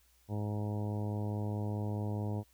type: harmonic tone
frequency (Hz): 104.7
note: G#2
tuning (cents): +15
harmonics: 1 / 2 / 3 / 4 / 5 / 6 / 7 / 8 / 9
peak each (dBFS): -34 / -40 / -44 / -46 / -48 / -50 / -51 / -52 / -53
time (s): 0.28-2.44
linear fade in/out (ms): 50
effects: added 60 Hz sine -68 dBFS peak until 2.53 s + white hiss -69 dBFS RMS until 2.53 s